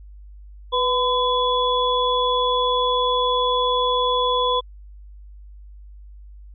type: tone cluster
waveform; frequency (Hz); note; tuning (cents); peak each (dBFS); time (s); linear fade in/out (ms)
sine; 495 / 1012 / 3407; B4 / B5 / G#7; +4 / +42 / +44; -22 / -20 / -24; 0.72-4.61; 20
effects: added 50 Hz sine -39 dBFS peak until 6.54 s